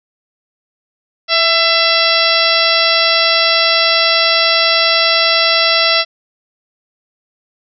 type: harmonic tone with a mistuned harmonic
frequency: 670 Hz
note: E5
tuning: 28 cents sharp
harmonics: 1 / 2 / 3 / 4 / 5 / 6 / 7 / 8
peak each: -18 / -18 / -18 / -18 / -18 / -18 / -18 / -18 dBFS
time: 1.28-6.05 s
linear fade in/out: 50 ms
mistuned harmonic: 1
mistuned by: -29 cents
effects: none